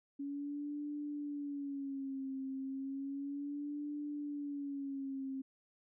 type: tone with vibrato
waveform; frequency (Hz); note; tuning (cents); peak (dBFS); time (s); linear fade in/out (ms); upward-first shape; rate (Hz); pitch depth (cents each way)
sine; 279.9; C#4; +17; -38; 0.19-5.42; 10; sine; 0.33; 83
effects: none